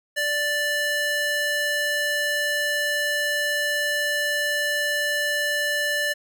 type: tone with high-pass filter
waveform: square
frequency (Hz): 587.3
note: D5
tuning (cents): 0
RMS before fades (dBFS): -24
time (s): 0.16-6.14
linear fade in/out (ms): 20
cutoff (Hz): 1200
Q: 7
effects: none